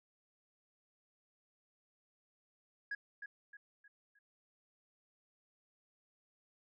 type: tone with echo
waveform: sine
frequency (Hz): 1661.2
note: G#6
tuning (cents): 0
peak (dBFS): -35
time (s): 2.91-2.95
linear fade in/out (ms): 5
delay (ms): 310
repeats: 4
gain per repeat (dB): -8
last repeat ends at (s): 4.19
effects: tanh soft clip ceiling -35 dBFS